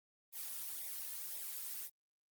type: noise with flanger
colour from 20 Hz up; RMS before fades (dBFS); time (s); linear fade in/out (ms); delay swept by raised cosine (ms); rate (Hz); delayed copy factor
blue; -44; 0.32-1.9; 50; 0.66 to 2.66; 1.9; -0.9
effects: Opus 24 kbps

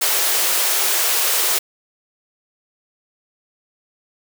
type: high-pass noise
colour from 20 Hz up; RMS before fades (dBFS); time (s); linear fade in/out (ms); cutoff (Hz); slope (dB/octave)
white; -18; 0.01-1.59; 10; 340; 96
effects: none

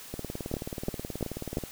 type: two click trains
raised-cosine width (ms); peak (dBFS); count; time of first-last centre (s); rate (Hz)
2; -15 / -21; 4 / 29; 0.54-1.571 / 0.14-1.637; 2.91 / 18.7
effects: white hiss -46 dBFS RMS until 1.71 s

